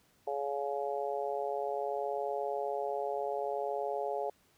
harmonic tone, 140.6 Hz, C#3, 25 cents sharp, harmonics 3 / 4 / 5 / 6, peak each -37 / -37 / -37 / -40 dBFS, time 0.27-4.3 s, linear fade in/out 5 ms, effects pink hiss -68 dBFS RMS until 4.57 s + high-pass 60 Hz 12 dB/octave

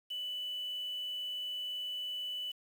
sine tone with quantisation, 2979 Hz, F#7, 11 cents sharp, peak -36 dBFS, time 0.1-2.52 s, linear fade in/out 10 ms, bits 9, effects none

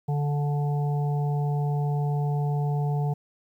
harmonic tone, 145.4 Hz, D3, 17 cents flat, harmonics 1 / 3 / 5 / 6, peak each -23 / -36 / -36 / -40 dBFS, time 0.08-3.14 s, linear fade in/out 10 ms, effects 10-bit

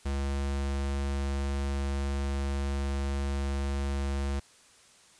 square tone, 69.3 Hz, C#2, in tune, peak -29 dBFS, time 0.05-4.4 s, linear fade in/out 10 ms, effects white hiss -58 dBFS RMS until 5.19 s + resampled to 22050 Hz

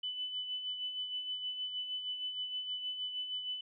sine tone with tremolo, 2999 Hz, F#7, 23 cents sharp, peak -34 dBFS, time 0.03-3.61 s, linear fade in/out 5 ms, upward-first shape sine, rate 6.4 Hz, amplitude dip 50%, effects none

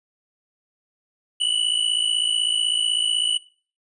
square tone pair together, 2934 / 2990 Hz, F#7 / F#7, -15 / +17 cents, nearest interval unison, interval 32 cents, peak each -23 dBFS, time 1.4-3.38 s, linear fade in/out 10 ms, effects noise-tail reverb RT60 0.4 s tail -18 dB re dry + resampled to 24000 Hz

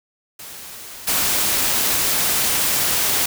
white noise with level steps, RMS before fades -36 / -19 dBFS, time 0.39-3.26 s, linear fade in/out 5 ms, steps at 1.07 s, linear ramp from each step 10 ms, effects none

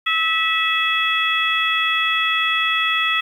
harmonic tone with a mistuned harmonic, 650 Hz, E5, 24 cents flat, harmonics 2 / 3 / 4 / 5, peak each -22 / -22 / -22 / -22 dBFS, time 0.06-3.21 s, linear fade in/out 10 ms, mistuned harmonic 5, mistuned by +52 cents, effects 8-bit

